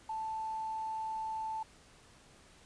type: tone with quantisation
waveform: sine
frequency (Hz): 880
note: A5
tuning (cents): 0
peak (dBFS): -35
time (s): 0.09-1.63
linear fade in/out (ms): 5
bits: 10
effects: pink hiss -60 dBFS RMS until 2.65 s + resampled to 22050 Hz